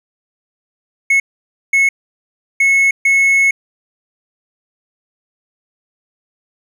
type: tone bursts at uneven times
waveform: triangle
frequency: 2190 Hz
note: C#7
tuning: 22 cents flat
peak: -7 dBFS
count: 4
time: 1.1-1.2 / 1.73-1.89 / 2.6-2.91 / 3.05-3.51 s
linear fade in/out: 5 ms
effects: none